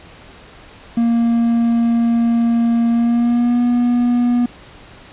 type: tone with pitch glide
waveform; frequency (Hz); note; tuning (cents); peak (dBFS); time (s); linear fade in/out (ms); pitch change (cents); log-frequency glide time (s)
triangle; 233.1 to 242.2; A#3 to B3; 0 to -34; -10; 0.97-4.46; 5; +66; 2.9-3.61
effects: pink hiss -41 dBFS RMS until 5.12 s + resampled to 8000 Hz